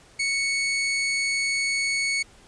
sawtooth tone, 2217 Hz, C#7, in tune, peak -19 dBFS, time 0.19-2.23 s, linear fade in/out 10 ms, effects pink hiss -53 dBFS RMS until 2.47 s + resampled to 22050 Hz

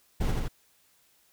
brown noise with echo, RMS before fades -26 dBFS, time 0.2-0.32 s, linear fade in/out 10 ms, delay 82 ms, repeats 2, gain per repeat -2 dB, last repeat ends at 0.484 s, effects white hiss -65 dBFS RMS until 1.32 s

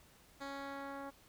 10% pulse tone with low-pass filter sweep, 277.2 Hz, C#4, in tune, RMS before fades -45 dBFS, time 0.4-1.11 s, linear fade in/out 20 ms, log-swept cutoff 6000 to 1200 Hz, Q 0.72, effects pink hiss -64 dBFS RMS until 1.28 s

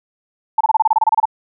sine tone bursts, 880 Hz, A5, in tune, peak -9 dBFS, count 13, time 0.58-1.255 s, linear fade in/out 5 ms, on 27 ms, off 27 ms, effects none

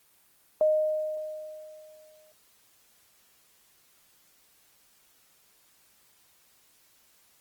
sine tone with exponential decay, 618 Hz, D#5, 12 cents flat, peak -18 dBFS, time 0.61-2.32 s, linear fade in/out 1 ms, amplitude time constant 370 ms, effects white hiss -63 dBFS RMS until 7.4 s + Opus 24 kbps

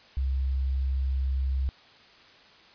sine tone, 66.4 Hz, C2, 26 cents sharp, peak -24 dBFS, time 0.17-1.69 s, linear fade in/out 0 ms, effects white hiss -54 dBFS RMS until 2.74 s + resampled to 11025 Hz

